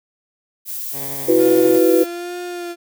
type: noise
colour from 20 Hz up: violet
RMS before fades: -27 dBFS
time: 0.65-2.07 s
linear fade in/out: 50 ms
type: tone with tremolo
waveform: 10% pulse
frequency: 138.59 Hz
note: C#3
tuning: in tune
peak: -22 dBFS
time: 0.92-1.81 s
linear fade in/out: 50 ms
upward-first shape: sine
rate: 11 Hz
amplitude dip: 25%
type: chord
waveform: sine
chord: E suspended second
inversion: none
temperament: equal with one note detuned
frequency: 327.7 / 370 / 493.9 Hz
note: E4 / F#4 / B4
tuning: -10 / 0 / 0 cents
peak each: -15 dBFS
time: 1.28-2.04 s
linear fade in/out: 10 ms
type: tone with vibrato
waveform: 35% pulse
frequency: 349.2 Hz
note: F4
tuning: in tune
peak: -24 dBFS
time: 1.37-2.76 s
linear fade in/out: 50 ms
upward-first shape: sine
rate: 1.2 Hz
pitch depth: 28 cents each way
effects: none